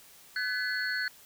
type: tone cluster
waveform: sine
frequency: 1508 / 1711 / 2001 / 4358 Hz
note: F#6 / A6 / B6 / C#8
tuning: +32 / -49 / +22 / -30 cents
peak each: -31 / -34 / -40 / -36 dBFS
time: 0.36-1.08 s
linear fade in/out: 2 ms
effects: tanh soft clip ceiling -19 dBFS + white hiss -55 dBFS RMS until 1.25 s